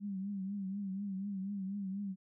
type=tone with vibrato; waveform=sine; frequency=196.3 Hz; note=G3; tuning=3 cents sharp; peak=-36 dBFS; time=0-2.16 s; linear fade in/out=50 ms; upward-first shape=triangle; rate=4.1 Hz; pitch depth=90 cents each way; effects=none